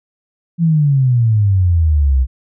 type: exponential sweep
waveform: sine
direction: down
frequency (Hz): 171.9 to 62.2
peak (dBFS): -9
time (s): 0.58-2.27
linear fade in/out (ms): 50
effects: none